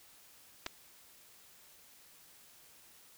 clicks, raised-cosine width 0.2 ms, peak -21 dBFS, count 2, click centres 0.663 / 0.666 s, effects white hiss -60 dBFS RMS until 3.17 s

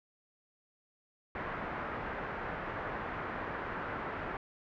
white low-pass noise, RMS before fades -39 dBFS, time 1.35-4.37 s, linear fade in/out 2 ms, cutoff 1700 Hz, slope 24 dB/octave, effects none

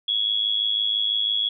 sine tone with amplitude modulation, 3352 Hz, G#7, 15 cents sharp, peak -17 dBFS, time 0.08-1.49 s, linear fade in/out 5 ms, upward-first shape sine, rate 106 Hz, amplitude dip 70%, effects none

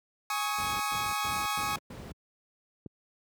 sawtooth chord, Ab suspended fourth, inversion none, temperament equal with one note detuned, 830.6 / 1108.7 / 1267.7 Hz, Ab5 / Db6 / Eb6, 0 / 0 / +32 cents, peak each -30 dBFS, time 0.3-1.76 s, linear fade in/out 2 ms
brown noise bursts, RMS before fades -37 dBFS, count 5, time 0.58-2.12 s, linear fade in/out 5 ms, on 220 ms, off 110 ms
click, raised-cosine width 3 ms, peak -27 dBFS, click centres 2.862 s
effects high-pass 100 Hz 12 dB/octave

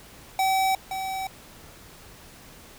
square tone with echo, 765 Hz, G5, 42 cents flat, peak -21 dBFS, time 0.39-0.75 s, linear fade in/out 2 ms, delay 520 ms, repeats 1, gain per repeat -8 dB, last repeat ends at 1.27 s, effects pink hiss -48 dBFS RMS until 2.78 s

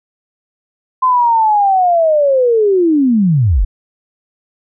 sine linear sweep, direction down, 1038 to 34.65 Hz, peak -8 dBFS, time 1.02-3.65 s, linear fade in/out 10 ms, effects none

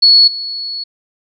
sine tone with level steps, 4386 Hz, C#8, 19 cents flat, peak -4 / -20 dBFS, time 0.02-0.84 s, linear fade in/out 10 ms, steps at 0.27 s, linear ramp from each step 10 ms, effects none

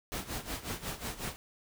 pink noise with tremolo, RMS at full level -36 dBFS, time 0.12-1.36 s, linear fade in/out 0 ms, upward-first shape sine, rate 5.5 Hz, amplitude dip 80%, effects none

